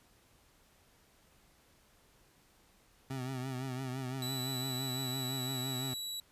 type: tone with vibrato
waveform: 25% pulse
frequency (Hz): 130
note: C3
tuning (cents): -11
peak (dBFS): -33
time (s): 3.1-5.94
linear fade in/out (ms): 5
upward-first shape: triangle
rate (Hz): 5.9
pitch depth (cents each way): 77
type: tone with pitch glide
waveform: sawtooth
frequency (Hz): 3951 to 3917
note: B7 to B7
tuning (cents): 0 to -15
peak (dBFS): -35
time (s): 4.22-6.2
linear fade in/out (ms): 2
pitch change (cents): -15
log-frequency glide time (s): 4.45-5.81
effects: pink hiss -66 dBFS RMS until 6.31 s + resampled to 32000 Hz